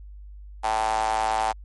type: tone with high-pass filter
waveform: sawtooth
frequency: 110 Hz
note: A2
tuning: in tune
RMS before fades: -24 dBFS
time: 0.63-1.53 s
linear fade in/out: 20 ms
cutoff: 810 Hz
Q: 8.3
effects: added 50 Hz sine -39 dBFS peak until 1.64 s + MP3 48 kbps